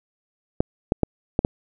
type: clicks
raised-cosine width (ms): 2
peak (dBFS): -4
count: 5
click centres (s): 0.605 / 0.921 / 1.033 / 1.391 / 1.449
effects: none